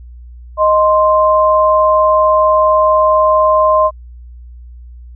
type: tone pair together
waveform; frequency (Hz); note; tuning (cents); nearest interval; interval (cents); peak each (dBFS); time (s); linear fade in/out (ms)
sine; 622.3 / 1046.6; D#5 / C6; 0 / 0; major sixth; 900; -10; 0.57-3.91; 50
effects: added 60 Hz sine -31 dBFS peak until 5.15 s